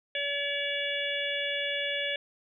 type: harmonic tone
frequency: 570 Hz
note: C#5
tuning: 48 cents sharp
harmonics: 1 / 3 / 4 / 5 / 6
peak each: -35 / -35 / -35 / -35 / -35 dBFS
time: 0.15-2.16 s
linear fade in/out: 2 ms
effects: none